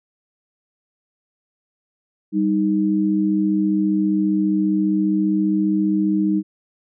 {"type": "tone pair together", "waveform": "sine", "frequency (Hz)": [196.18, 311.1], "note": ["G3", "D#4"], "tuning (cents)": [2, 0], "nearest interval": "minor sixth", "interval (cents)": 798, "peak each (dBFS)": [-19, -18], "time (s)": [2.32, 6.43], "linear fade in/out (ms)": 50, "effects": []}